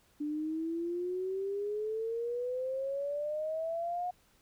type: exponential sweep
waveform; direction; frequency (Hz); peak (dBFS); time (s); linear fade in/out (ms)
sine; up; 293.7 to 725; -32; 0.2-4.11; 10
effects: pink hiss -67 dBFS RMS until 4.41 s